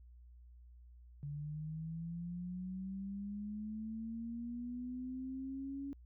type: linear sweep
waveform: sine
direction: up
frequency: 142.8 to 280 Hz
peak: -40 dBFS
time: 1.23-5.93 s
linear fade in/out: 0 ms
effects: added 60 Hz sine -55 dBFS peak until 6.05 s